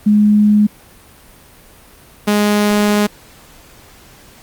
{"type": "tone pair in turn", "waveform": ["sine", "sawtooth"], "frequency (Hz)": [209.3, 207.7], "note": ["G#3", "G#3"], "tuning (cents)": [14, 0], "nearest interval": "unison", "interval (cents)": 14, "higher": "first", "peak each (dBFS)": -7, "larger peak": "neither", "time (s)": [[0.06, 0.67], [2.27, 3.07]], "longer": "second", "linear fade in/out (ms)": 10, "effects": ["pink hiss -43 dBFS RMS until 4.42 s", "Opus 32 kbps"]}